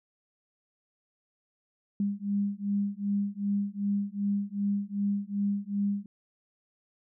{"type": "beating tone pair", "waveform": "sine", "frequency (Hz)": [200.4, 203], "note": ["G3", "G#3"], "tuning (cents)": [38, -39], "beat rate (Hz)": 2.6, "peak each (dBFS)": -30, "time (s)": [2, 6.06], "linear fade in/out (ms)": 2, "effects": []}